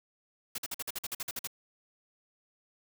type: noise bursts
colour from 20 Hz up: white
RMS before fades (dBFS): -36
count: 12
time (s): 0.55-1.473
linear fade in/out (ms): 5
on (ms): 32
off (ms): 49
effects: none